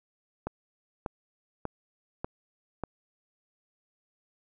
click train, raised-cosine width 1 ms, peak -18 dBFS, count 5, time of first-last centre 0.47-2.837 s, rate 1.69 Hz, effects none

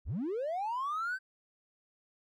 triangle linear sweep, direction up, 36.49 to 1568 Hz, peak -29 dBFS, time 0.05-1.19 s, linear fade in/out 50 ms, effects tanh soft clip ceiling -28 dBFS

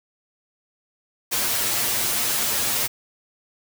white noise with comb filter, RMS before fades -23 dBFS, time 1.31-2.88 s, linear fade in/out 20 ms, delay 8.5 ms, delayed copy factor +0.9, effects none

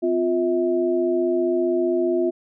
sine tone cluster, 256.1 / 351.3 / 647 Hz, C4 / F4 / E5, -37 / +10 / -32 cents, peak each -27 / -19 / -26 dBFS, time 0.02-2.31 s, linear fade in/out 20 ms, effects none

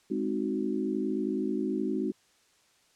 sine chord, Ab dominant seventh, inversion none, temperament equal with one note detuned, 208.6 / 261.6 / 311.1 / 370 Hz, Ab3 / C4 / Eb4 / Gb4, +8 / 0 / 0 / 0 cents, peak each -33 dBFS, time 0.1-2.12 s, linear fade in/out 10 ms, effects white hiss -65 dBFS RMS until 2.95 s + low-pass 8000 Hz 12 dB/octave

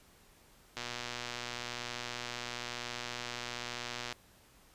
click train, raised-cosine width 0.2 ms, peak -21 dBFS, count 407, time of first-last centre 0.77-4.125 s, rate 121 Hz, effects pink hiss -62 dBFS RMS until 4.74 s + resampled to 32000 Hz

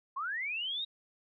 sine linear sweep, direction up, 1022 to 3821 Hz, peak -33 dBFS, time 0.16-0.85 s, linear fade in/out 10 ms, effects none

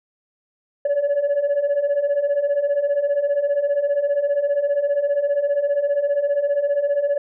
sine beating tone pair, 560 / 575 Hz, C#5 / D5, +18 / -37 cents, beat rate 15 Hz, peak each -21 / -17 dBFS, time 0.85-7.18 s, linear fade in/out 5 ms, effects tanh soft clip ceiling -14 dBFS

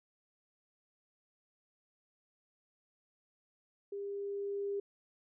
sine tone with level ramp, 401.3 Hz, G4, 41 cents sharp, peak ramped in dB -38 to -33 dBFS, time 3.92-4.8 s, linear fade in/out 5 ms, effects none

